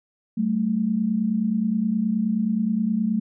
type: tone pair together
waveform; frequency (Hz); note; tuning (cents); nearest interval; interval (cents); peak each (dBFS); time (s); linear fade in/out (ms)
sine; 191.8 / 221.3; G3 / A3; -37 / +10; major second; 247; -25 / -21; 0.37-3.2; 10
effects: none